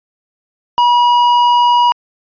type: tone with tanh clipping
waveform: sine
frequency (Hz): 966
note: B5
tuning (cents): -39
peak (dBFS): -9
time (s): 0.78-1.92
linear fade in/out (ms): 0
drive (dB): 10
effects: resampled to 11025 Hz